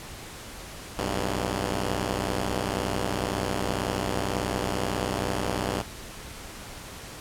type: tone pair together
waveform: 5% pulse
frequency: 62 / 98.31 Hz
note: B1 / G2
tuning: +7 / +5 cents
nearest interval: minor sixth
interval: 798 cents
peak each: -18 dBFS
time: 0.98-5.82 s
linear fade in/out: 5 ms
effects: pink hiss -41 dBFS RMS until 7.2 s + low-pass 12000 Hz 12 dB/octave